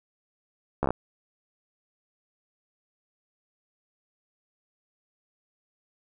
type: slowing click train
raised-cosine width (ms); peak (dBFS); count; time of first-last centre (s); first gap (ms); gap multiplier
1; -11; 6; 0.83-0.906; 14; 1.04
effects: none